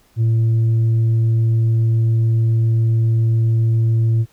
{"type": "tone with tanh clipping", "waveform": "sine", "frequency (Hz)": 113.4, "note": "A#2", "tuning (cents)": -47, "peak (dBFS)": -13, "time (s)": [0.16, 4.26], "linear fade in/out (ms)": 50, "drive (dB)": 2, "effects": ["pink hiss -56 dBFS RMS until 4.32 s"]}